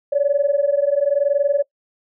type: tone pair together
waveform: sine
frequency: 558 / 578.9 Hz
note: C#5 / D5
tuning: +11 / -25 cents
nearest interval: minor second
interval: 64 cents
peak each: -17 dBFS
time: 0.12-1.63 s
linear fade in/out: 10 ms
effects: noise-tail reverb RT60 0.1 s tail -22 dB re dry + tanh soft clip ceiling -7 dBFS